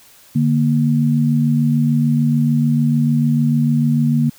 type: tone pair together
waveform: sine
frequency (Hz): 147.66 / 234.4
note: D3 / A#3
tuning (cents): +10 / +10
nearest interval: minor sixth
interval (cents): 800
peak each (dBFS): -15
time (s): 0.35-4.3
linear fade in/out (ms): 10
effects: white hiss -47 dBFS RMS until 4.38 s